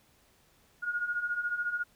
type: beating tone pair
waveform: sine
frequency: 1424 / 1438 Hz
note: F6 / F#6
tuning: +33 / -50 cents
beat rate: 14 Hz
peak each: -36 / -31 dBFS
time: 0.82-1.84 s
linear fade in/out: 20 ms
effects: pink hiss -65 dBFS RMS until 1.95 s